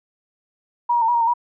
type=tone with pitch steps; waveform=sine; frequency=958 / 949 / 904 / 963 / 938 / 914 / 961 Hz; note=A#5 / A#5 / A5 / B5 / A#5 / A#5 / B5; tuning=+47 / +31 / +47 / -44 / +11 / -34 / -48 cents; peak=-15 dBFS; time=0.89-1.338 s; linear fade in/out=10 ms; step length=64 ms; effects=none